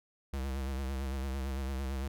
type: tone with vibrato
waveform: square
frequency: 67 Hz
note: C2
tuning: 42 cents sharp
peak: -34 dBFS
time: 0.33-2.08 s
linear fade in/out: 5 ms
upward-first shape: sine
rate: 8.9 Hz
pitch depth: 63 cents each way
effects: none